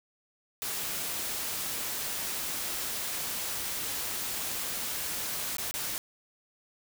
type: noise with dropouts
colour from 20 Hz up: white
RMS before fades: -34 dBFS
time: 0.62-5.98 s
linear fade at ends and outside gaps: 0 ms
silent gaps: 5.568-5.583 / 5.711-5.74 s
effects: none